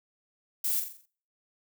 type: noise with echo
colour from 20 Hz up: violet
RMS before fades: -29 dBFS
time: 0.64-0.8 s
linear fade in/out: 5 ms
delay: 43 ms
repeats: 6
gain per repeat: -6 dB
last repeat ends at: 1.058 s
effects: noise-tail reverb RT60 0.5 s tail -25 dB re dry